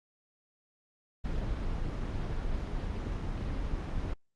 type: noise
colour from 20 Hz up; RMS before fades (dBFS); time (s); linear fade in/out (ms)
brown; -33; 1.24-4.14; 10
effects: low-pass 5000 Hz 12 dB/octave + Opus 24 kbps